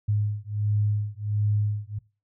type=beating tone pair; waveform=sine; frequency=103.83 / 105.23 Hz; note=G#2 / G#2; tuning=0 / +23 cents; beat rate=1.4 Hz; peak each=-26 dBFS; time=0.08-1.99 s; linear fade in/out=10 ms; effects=noise-tail reverb RT60 0.3 s tail -20 dB re dry